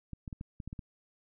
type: clicks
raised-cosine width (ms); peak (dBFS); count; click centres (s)
5; -28; 8; 0.133 / 0.278 / 0.328 / 0.411 / 0.602 / 0.676 / 0.729 / 0.792
effects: none